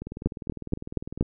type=two click trains; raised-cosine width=3 ms; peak=-10 / -22 dBFS; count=5 / 25; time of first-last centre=0.26-1.21 / 0.02-1.226 s; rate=4.21 / 19.9 Hz; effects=none